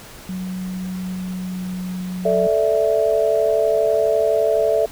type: tone with pitch glide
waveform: sine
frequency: 185 to 182.77 Hz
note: F#3 to F#3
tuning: 0 to -21 cents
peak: -24 dBFS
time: 0.29-2.47 s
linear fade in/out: 2 ms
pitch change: -21 cents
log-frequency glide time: 0.92-1.99 s
type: chord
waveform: sine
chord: A suspended fourth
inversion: none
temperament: equal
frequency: 440 / 587.3 / 659.3 Hz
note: A4 / D5 / E5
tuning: 0 / 0 / 0 cents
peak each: -19 / -20 / -18 dBFS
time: 2.25-4.86 s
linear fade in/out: 5 ms
effects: pink hiss -40 dBFS RMS until 4.91 s